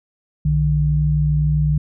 sine tone pair together, 62.7 / 150.34 Hz, B1 / D3, +27 / +41 cents, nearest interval octave + minor third, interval 1514 cents, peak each -20 / -15 dBFS, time 0.45-1.78 s, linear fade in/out 5 ms, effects none

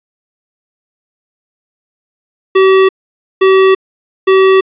square tone bursts, 382 Hz, G4, 45 cents flat, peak -5 dBFS, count 3, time 2.55-4.61 s, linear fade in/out 10 ms, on 340 ms, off 520 ms, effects resampled to 8000 Hz + 7-bit

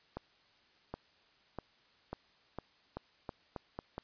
accelerating click train, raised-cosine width 1 ms, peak -25 dBFS, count 10, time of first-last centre 0.17-3.98 s, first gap 770 ms, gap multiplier 0.84, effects white hiss -67 dBFS RMS until 4.03 s + resampled to 11025 Hz

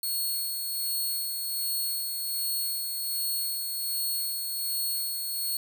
5% pulse tone with tremolo, 4339 Hz, C#8, 38 cents flat, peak -20 dBFS, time 0.03-5.57 s, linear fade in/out 2 ms, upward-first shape sine, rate 1.3 Hz, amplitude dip 35%, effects 8-bit

